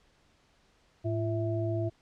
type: tone cluster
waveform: sine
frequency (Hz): 108.7 / 341 / 656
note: A2 / F4 / E5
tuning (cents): -21 / -41 / -9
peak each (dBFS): -30 / -33 / -35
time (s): 1.04-1.9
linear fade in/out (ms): 20
effects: pink hiss -66 dBFS RMS until 2.01 s + low-pass 6000 Hz 12 dB/octave